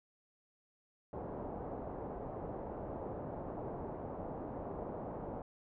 white low-pass noise, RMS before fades -43 dBFS, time 1.13-5.42 s, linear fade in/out 2 ms, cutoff 770 Hz, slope 24 dB/octave, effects none

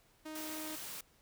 sawtooth tone, 311.1 Hz, D#4, in tune, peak -39 dBFS, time 0.25-0.76 s, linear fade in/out 10 ms
white high-pass noise, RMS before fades -45 dBFS, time 0.35-1.01 s, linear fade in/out 5 ms, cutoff 120 Hz, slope 12 dB/octave
effects pink hiss -68 dBFS RMS until 1.21 s

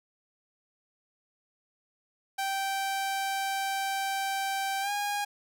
sawtooth tone with pitch glide, 780 to 818.3 Hz, G5 to G#5, -9 to -26 cents, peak -25 dBFS, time 2.38-5.25 s, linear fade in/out 10 ms, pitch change +83 cents, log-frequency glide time 4.81-4.91 s, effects none

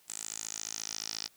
10% pulse tone with band-pass filter sweep, 54.3 Hz, A1, 22 cents flat, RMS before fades -40 dBFS, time 0.08-1.28 s, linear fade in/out 10 ms, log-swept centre 7900 to 5100 Hz, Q 4.8, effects white hiss -64 dBFS RMS until 1.36 s

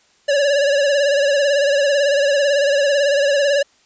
square tone with vibrato, 567 Hz, C#5, 39 cents sharp, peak -14 dBFS, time 0.28-3.63 s, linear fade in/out 10 ms, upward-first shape sine, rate 18 Hz, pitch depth 60 cents each way, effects white hiss -56 dBFS RMS until 3.85 s + resampled to 16000 Hz

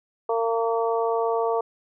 harmonic tone, 228.7 Hz, A#3, 33 cents flat, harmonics 2 / 3 / 4 / 5, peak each -23 / -27 / -29 / -31 dBFS, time 0.29-1.61 s, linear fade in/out 5 ms, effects none

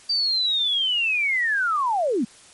sine linear sweep, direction down, 4683 to 196 Hz, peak -19 dBFS, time 0.09-2.25 s, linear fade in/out 10 ms, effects white hiss -49 dBFS RMS until 2.53 s + MP3 48 kbps

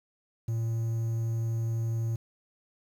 triangle tone with quantisation, 114 Hz, A#2, 38 cents flat, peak -25 dBFS, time 0.48-2.16 s, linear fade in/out 5 ms, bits 9, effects none

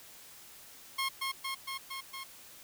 15% pulse tone with echo, 1076 Hz, C6, 48 cents sharp, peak -24 dBFS, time 0.98-1.09 s, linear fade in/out 10 ms, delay 230 ms, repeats 5, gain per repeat -2 dB, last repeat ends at 2.24 s, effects white hiss -53 dBFS RMS until 2.63 s

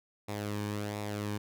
sawtooth tone with flanger, 103.83 Hz, G#2, in tune, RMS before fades -36 dBFS, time 0.28-1.38 s, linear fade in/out 10 ms, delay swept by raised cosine 0.65 to 1.52 ms, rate 1.4 Hz, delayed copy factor -0.55, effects none

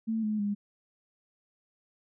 sine tone with pitch steps, 223.1 / 213.5 / 204.3 Hz, A3 / G#3 / G#3, +24 / +48 / -28 cents, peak -27 dBFS, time 0.07-0.55 s, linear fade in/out 20 ms, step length 160 ms, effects none

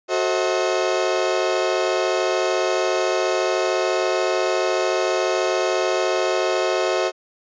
35% pulse chord, F# diminished seventh, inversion none, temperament just, 370 / 444 / 532.8 / 639.4 Hz, F#4 / A4 / C5 / Eb5, 0 / +16 / +31 / +47 cents, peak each -21 / -26 / -23 / -22 dBFS, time 0.08-7.12 s, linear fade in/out 50 ms, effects resampled to 16000 Hz

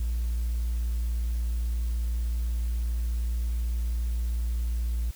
triangle tone, 58.27 Hz, A#1, in tune, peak -22 dBFS, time 0-5.11 s, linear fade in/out 5 ms, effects tanh soft clip ceiling -21 dBFS + white hiss -51 dBFS RMS until 5.15 s

